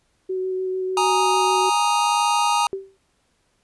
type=tone with vibrato; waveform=sine; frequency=373.7 Hz; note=F#4; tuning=17 cents sharp; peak=-22 dBFS; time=0.29-1.7 s; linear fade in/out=10 ms; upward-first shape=square; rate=6.7 Hz; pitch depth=8 cents each way
type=chord; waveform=square; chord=Ab suspended second; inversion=none; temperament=equal; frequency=830.6 / 932.3 / 1244.5 Hz; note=Ab5 / Bb5 / Eb6; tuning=0 / 0 / 0 cents; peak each=-23 / -21 / -24 dBFS; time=0.97-2.67 s; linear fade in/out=2 ms
type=tone with exponential decay; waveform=sine; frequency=387.3 Hz; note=G4; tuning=21 cents flat; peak=-21 dBFS; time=2.73-2.97 s; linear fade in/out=0 ms; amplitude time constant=51 ms
effects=pink hiss -66 dBFS RMS until 3.63 s + resampled to 24000 Hz